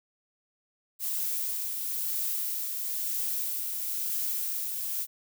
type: noise with tremolo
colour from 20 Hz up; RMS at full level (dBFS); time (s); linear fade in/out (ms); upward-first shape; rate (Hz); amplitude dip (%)
violet; -30; 0.99-5.07; 50; triangle; 1; 35
effects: none